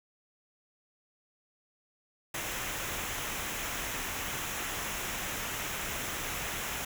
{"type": "noise with comb filter", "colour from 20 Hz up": "pink", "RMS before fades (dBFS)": -36, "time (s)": [2.34, 6.85], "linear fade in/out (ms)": 5, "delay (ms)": 0.22, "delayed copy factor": -0.55, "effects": []}